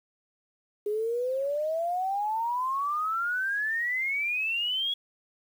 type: exponential sweep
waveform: sine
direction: up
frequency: 410 to 3360 Hz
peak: -26 dBFS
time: 0.86-4.94 s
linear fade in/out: 5 ms
effects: 9-bit